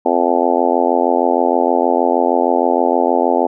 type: harmonic tone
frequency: 86.4 Hz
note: F2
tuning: 18 cents flat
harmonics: 3 / 4 / 5 / 6 / 7 / 8 / 9 / 10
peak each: -20 / -20 / -20 / -20 / -20 / -20 / -20 / -20 dBFS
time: 0.05-3.47 s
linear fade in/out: 10 ms
effects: none